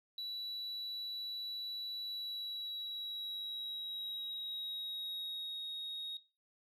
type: tone with pitch glide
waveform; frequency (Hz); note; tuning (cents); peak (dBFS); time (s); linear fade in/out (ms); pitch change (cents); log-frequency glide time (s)
sine; 3937 to 3757; B7 to A#7; -6 to +13; -37; 0.18-6.17; 2; -81; 2.01-5.62
effects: noise-tail reverb RT60 0.3 s tail -20 dB re dry + tanh soft clip ceiling -38 dBFS